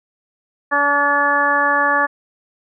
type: harmonic tone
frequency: 286.7 Hz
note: D4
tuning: 42 cents flat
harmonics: 1 / 2 / 3 / 4 / 5 / 6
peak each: -28 / -23 / -21 / -18 / -24 / -17 dBFS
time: 0.71-2.07 s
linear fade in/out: 20 ms
effects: none